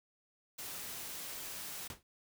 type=noise; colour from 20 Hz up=white; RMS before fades=-44 dBFS; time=0.58-1.88 s; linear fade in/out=10 ms
type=noise with exponential decay; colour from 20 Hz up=pink; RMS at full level=-40 dBFS; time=1.9-2.03 s; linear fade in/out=1 ms; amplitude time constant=28 ms
effects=none